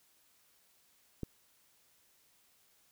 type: click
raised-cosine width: 3 ms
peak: -24 dBFS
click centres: 1.233 s
effects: white hiss -69 dBFS RMS until 2.91 s